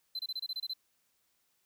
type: tone bursts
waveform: triangle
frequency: 4065 Hz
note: B7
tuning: 49 cents sharp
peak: -33 dBFS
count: 9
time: 0.15-0.736 s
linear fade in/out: 5 ms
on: 42 ms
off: 26 ms
effects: white hiss -75 dBFS RMS until 1.65 s